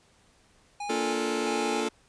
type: tone with tremolo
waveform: square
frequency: 821 Hz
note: G#5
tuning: 20 cents flat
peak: -33 dBFS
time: 0.8-1.84 s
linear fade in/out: 5 ms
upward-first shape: square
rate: 1.5 Hz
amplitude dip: 55%
type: chord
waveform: sawtooth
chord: Bb major seventh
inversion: none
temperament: just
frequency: 233.1 / 291.4 / 349.6 / 437 Hz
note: Bb3 / D4 / F4 / A4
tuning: 0 / -13 / +2 / -12 cents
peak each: -29 / -30 / -29 / -26 dBFS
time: 0.89-1.89 s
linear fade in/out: 10 ms
effects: pink hiss -62 dBFS RMS until 2.08 s + resampled to 22050 Hz